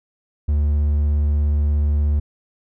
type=tone; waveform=triangle; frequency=73.6 Hz; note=D2; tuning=4 cents sharp; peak=-13 dBFS; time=0.48-2.2 s; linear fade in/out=10 ms; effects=none

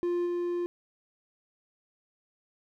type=tone with level steps; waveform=triangle; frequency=349.9 Hz; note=F4; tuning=3 cents sharp; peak=-24 / -26 dBFS; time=0.03-0.66 s; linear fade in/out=0 ms; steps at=0.25 s; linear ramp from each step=20 ms; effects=none

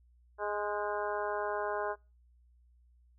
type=harmonic tone with a mistuned harmonic; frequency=207.7 Hz; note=G#3; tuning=in tune; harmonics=2 / 3 / 4 / 5 / 6 / 7 / 8; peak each=-37 / -37 / -39 / -39 / -46 / -42 / -46 dBFS; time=0.38-1.96 s; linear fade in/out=50 ms; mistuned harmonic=8; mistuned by=-58 cents; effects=noise-tail reverb RT60 0.3 s tail -26 dB re dry + added 60 Hz sine -61 dBFS peak until 3.18 s

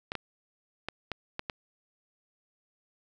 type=clicks; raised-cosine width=0.3 ms; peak=-17 dBFS; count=6; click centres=0.119 / 0.153 / 0.886 / 1.117 / 1.394 / 1.498 s; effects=none

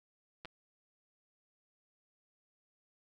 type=clicks; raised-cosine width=0.3 ms; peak=-30 dBFS; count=2; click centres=0.449 / 0.455 s; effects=none

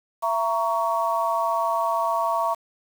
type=chord; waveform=sine; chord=A# diminished; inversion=second; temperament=just; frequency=671.3 / 932.3 / 1118.8 Hz; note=E5 / A#5 / C#6; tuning=+31 / 0 / +16 cents; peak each=-25 dBFS; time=0.22-2.55 s; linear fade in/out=20 ms; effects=7-bit

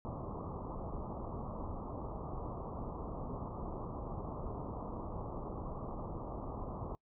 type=low-pass noise; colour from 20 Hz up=pink; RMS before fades=-42 dBFS; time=0.05-6.95 s; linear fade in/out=0 ms; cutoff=1200 Hz; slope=96 dB/octave; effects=noise-tail reverb RT60 0.1 s tail -24 dB re dry

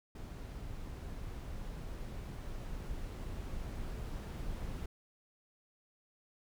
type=noise with level ramp; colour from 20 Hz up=brown; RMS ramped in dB=-44 to -40 dBFS; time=0.15-4.86 s; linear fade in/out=5 ms; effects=none

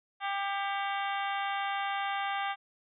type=harmonic tone with a mistuned harmonic; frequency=397 Hz; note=G4; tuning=22 cents sharp; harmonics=2 / 3 / 4 / 5 / 6 / 7 / 8 / 9; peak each=-33 / -37 / -39 / -41 / -43 / -44 / -45 / -46 dBFS; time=0.2-2.56 s; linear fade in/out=50 ms; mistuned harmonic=6; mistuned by=-84 cents; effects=none

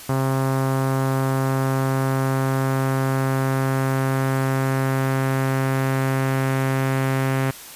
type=tone with low-pass filter sweep; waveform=sawtooth; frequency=133.4 Hz; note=C3; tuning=34 cents sharp; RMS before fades=-21 dBFS; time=0.09-7.51 s; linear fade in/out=5 ms; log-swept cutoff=1200 to 2100 Hz; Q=1.5; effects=white hiss -39 dBFS RMS until 7.75 s + resampled to 32000 Hz

